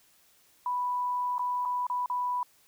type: tone with dropouts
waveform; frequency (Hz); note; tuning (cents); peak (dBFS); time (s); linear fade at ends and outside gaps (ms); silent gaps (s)
sine; 987.8; B5; 0; -27; 0.66-2.43; 2; 1.382-1.393 / 1.652-1.656 / 1.868-1.899 / 2.06-2.099
effects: white hiss -63 dBFS RMS until 2.67 s